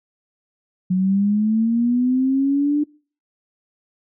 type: linear sweep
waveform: sine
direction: up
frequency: 181.6 to 297.9 Hz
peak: -15 dBFS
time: 0.9-2.84 s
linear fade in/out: 10 ms
effects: noise-tail reverb RT60 0.4 s tail -24 dB re dry